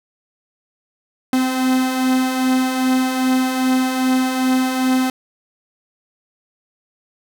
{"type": "beating tone pair", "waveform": "45% pulse", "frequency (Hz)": [256.1, 258.6], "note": ["C4", "C4"], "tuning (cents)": [-37, -20], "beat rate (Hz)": 2.5, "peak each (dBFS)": [-23, -16], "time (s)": [1.33, 5.1], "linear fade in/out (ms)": 2, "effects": []}